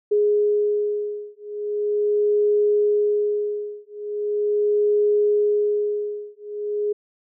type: beating tone pair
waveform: sine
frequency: 415.9 / 416.3 Hz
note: G#4 / G#4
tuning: +2 / +4 cents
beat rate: 0.4 Hz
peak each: -21 dBFS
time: 0.11-6.93 s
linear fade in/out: 10 ms
effects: none